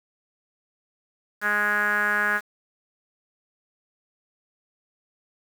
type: tone with low-pass filter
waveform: 5% pulse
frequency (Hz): 207.7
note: G#3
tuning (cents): 0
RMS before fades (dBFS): -23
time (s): 1.41-2.41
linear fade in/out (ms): 50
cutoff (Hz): 1600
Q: 8.3
effects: 7-bit